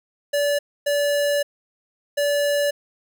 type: tone bursts at uneven times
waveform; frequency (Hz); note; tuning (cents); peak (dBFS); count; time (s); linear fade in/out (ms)
square; 577; D5; -31; -19; 3; 0.33-0.59 / 0.86-1.43 / 2.17-2.71; 10
effects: none